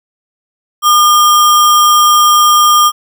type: tone with sample-and-hold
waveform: sine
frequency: 1208 Hz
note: D6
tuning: 48 cents sharp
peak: -4 dBFS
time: 0.82-2.92 s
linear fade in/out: 50 ms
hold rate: 4410 Hz
effects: none